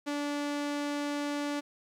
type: tone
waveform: sawtooth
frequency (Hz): 290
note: D4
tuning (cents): -22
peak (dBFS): -27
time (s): 0.06-1.61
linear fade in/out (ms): 20
effects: low-pass 8000 Hz 12 dB/octave + 11-bit